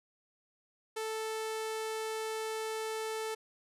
sawtooth tone with low-pass filter, 440 Hz, A4, in tune, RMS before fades -37 dBFS, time 0.96-3.35 s, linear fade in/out 10 ms, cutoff 11000 Hz, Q 1.1, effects none

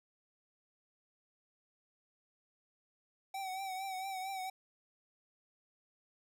square tone with vibrato, 763 Hz, G5, 47 cents flat, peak -39 dBFS, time 3.34-4.5 s, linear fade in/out 5 ms, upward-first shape triangle, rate 4.4 Hz, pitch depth 57 cents each way, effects none

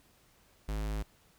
square tone, 52.5 Hz, G#1, 19 cents sharp, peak -33 dBFS, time 0.68-1.03 s, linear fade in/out 10 ms, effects pink hiss -65 dBFS RMS until 1.38 s

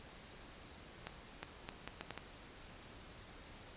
accelerating click train, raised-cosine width 0.3 ms, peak -26 dBFS, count 7, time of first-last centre 1.07-2.177 s, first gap 360 ms, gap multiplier 0.72, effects pink hiss -55 dBFS RMS until 3.76 s + resampled to 8000 Hz

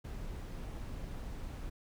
brown noise, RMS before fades -42 dBFS, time 0.04-1.7 s, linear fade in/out 10 ms, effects none

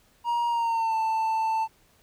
triangle tone with pitch glide, 946 to 887.8 Hz, A#5 to A5, +25 to +15 cents, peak -21 dBFS, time 0.24-1.68 s, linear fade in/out 50 ms, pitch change -110 cents, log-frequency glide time 0.48-0.96 s, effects pink hiss -62 dBFS RMS until 2.02 s

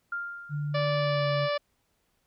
sine tone with exponential decay, 1398 Hz, F6, 1 cent sharp, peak -28 dBFS, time 0.12-1.09 s, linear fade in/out 5 ms, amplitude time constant 210 ms
sine tone with pitch glide, 146.83 to 141.66 Hz, D3 to C#3, 0 to +38 cents, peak -28 dBFS, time 0.49-1.49 s, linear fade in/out 50 ms, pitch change -62 cents, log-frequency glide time 0.98-1.27 s
harmonic tone, 583 Hz, D5, 13 cents flat, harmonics 1 / 2 / 3 / 4 / 5 / 6 / 7 / 8 / 9, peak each -27 / -33 / -37 / -39 / -41 / -43 / -44 / -45 / -46 dBFS, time 0.74-1.58 s, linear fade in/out 10 ms
effects pink hiss -73 dBFS RMS until 2.26 s

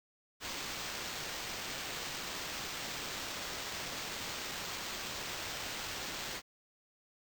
white noise with sample-and-hold, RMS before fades -41 dBFS, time 0.4-6.42 s, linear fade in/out 50 ms, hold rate 11025 Hz, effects none

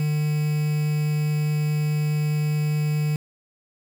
triangle tone with quantisation, 150.8 Hz, D3, 46 cents sharp, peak -18 dBFS, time 0-3.16 s, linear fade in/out 2 ms, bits 6, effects none

